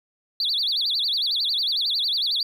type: tone with vibrato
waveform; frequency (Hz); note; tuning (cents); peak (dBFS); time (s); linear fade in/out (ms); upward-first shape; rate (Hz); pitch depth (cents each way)
triangle; 3951; B7; 0; -18; 0.4-2.43; 2; sine; 11; 300
effects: tanh soft clip ceiling -18 dBFS